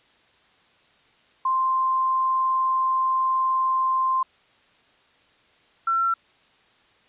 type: tone pair in turn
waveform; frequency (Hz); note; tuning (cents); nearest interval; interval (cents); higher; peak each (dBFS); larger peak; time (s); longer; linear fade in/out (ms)
sine; 1046.5 / 1351; C6 / E6; 0 / +42; major third; 442; second; -19; neither; 1.45-4.23 / 5.87-6.14; first; 5
effects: white hiss -59 dBFS RMS until 7.08 s + resampled to 8000 Hz